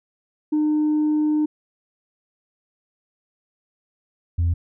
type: tone pair in turn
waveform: sine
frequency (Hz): 303.6 / 85.19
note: D#4 / F2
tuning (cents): -42 / -42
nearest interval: octave + minor seventh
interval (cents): 2200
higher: first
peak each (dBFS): -15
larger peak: neither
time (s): 0.52-1.46 / 4.38-4.54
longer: first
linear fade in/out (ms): 10
effects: tanh soft clip ceiling -15 dBFS